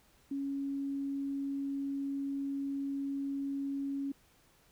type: tone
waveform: sine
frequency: 277.2 Hz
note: C#4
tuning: in tune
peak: -33 dBFS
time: 0.31-4.12 s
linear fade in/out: 5 ms
effects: pink hiss -66 dBFS RMS until 4.71 s